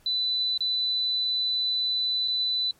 sine tone with dropouts, 3992 Hz, B7, 18 cents sharp, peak -23 dBFS, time 0.06-2.71 s, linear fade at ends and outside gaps 2 ms, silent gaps 0.577-0.606 / 2.277-2.281 s, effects pink hiss -61 dBFS RMS until 2.79 s + MP3 64 kbps

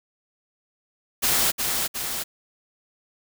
white noise with echo, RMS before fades -21 dBFS, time 1.22-1.52 s, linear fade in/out 20 ms, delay 360 ms, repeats 2, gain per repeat -4 dB, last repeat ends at 2.24 s, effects none

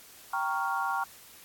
sine chord, G half-diminished seventh, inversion none, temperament equal, 784 / 932.3 / 1108.7 / 1396.9 Hz, G5 / Bb5 / Db6 / F6, 0 / 0 / 0 / 0 cents, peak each -33 dBFS, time 0.33-1.04 s, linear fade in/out 5 ms, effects white hiss -52 dBFS RMS until 1.44 s + AAC 64 kbps

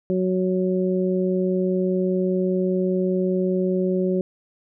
harmonic tone, 185 Hz, F#3, in tune, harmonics 1 / 2 / 3, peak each -22 / -22 / -28 dBFS, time 0.1-4.21 s, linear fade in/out 0 ms, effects none

